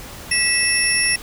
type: tone cluster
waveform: sine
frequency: 1956 / 2621 / 5470 / 10970 Hz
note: B6 / E7 / F8 / F9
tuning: -17 / -11 / -37 / -32 cents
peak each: -21 dBFS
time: 0.31-1.16 s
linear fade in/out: 5 ms
effects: pink hiss -36 dBFS RMS until 1.22 s